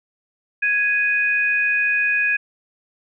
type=tone pair together; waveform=sine; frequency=1663.2 / 2489 Hz; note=G#6 / D#7; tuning=+2 / 0 cents; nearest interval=perfect fifth; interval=698 cents; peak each=-19 dBFS; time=0.62-2.37 s; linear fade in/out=10 ms; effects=none